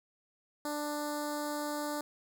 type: tone with notch filter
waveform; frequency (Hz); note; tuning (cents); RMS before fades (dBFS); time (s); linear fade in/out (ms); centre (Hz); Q
10% pulse; 295.6; D4; +11; -36; 0.65-2.01; 2; 2400; 0.58
effects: none